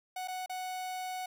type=tone with dropouts; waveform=45% pulse; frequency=740 Hz; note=F#5; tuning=in tune; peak=-36 dBFS; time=0.16-1.26 s; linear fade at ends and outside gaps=5 ms; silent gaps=0.276-0.282 / 0.461-0.495 s; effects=none